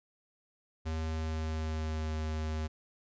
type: tone with pitch glide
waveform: square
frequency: 79.6 to 78.14 Hz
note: D#2 to D#2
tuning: +40 to +8 cents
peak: -33 dBFS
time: 0.85-2.68 s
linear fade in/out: 20 ms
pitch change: -32 cents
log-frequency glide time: 1.04-2.16 s
effects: resampled to 16000 Hz